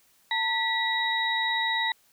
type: tone cluster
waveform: sine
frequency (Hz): 899 / 1952 / 3821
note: A5 / B6 / A#7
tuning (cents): +37 / -21 / +42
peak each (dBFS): -29 / -27 / -29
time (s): 0.31-1.92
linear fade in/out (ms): 2
effects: white hiss -63 dBFS RMS until 2.12 s